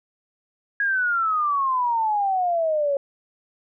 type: exponential sweep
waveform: sine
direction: down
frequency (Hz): 1661.2 to 550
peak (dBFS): -19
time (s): 0.8-2.97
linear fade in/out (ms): 2
effects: none